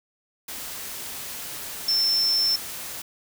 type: tone in noise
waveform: sine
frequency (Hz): 5350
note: E8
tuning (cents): +25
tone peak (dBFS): -19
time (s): 1.88-2.56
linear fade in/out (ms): 5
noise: white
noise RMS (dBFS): -35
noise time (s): 0.48-3.02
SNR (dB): +13
effects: none